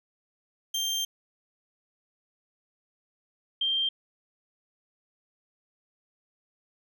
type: tone pair in turn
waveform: 30% pulse / sine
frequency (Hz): 3169 / 3169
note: G7 / G7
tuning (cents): +18 / +18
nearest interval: unison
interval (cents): 0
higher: neither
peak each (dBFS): -24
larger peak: neither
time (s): 0.74-1.05 / 3.61-3.89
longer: first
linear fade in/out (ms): 5
effects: none